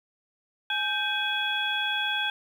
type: harmonic tone with a mistuned harmonic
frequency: 839 Hz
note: G#5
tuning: 17 cents sharp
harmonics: 1 / 2 / 3 / 4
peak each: -34 / -29 / -33 / -29 dBFS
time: 0.7-2.3 s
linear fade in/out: 2 ms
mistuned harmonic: 2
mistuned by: -120 cents
effects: 9-bit